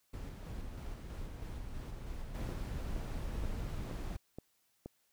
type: noise with tremolo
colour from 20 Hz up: brown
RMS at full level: -42 dBFS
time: 0.13-2.54 s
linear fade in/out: 10 ms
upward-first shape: square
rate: 3.1 Hz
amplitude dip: 25%
type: noise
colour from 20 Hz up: brown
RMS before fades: -39 dBFS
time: 2.34-4.17 s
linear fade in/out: 10 ms
type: click train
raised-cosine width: 2 ms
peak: -30 dBFS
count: 6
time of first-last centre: 2.49-4.86 s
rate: 2.11 Hz
effects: white hiss -75 dBFS RMS until 5.12 s